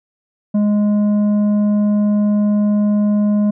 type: tone with tanh clipping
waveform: sine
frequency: 207.7 Hz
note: G#3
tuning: in tune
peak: -13 dBFS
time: 0.54-3.51 s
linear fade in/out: 10 ms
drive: 7 dB
effects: none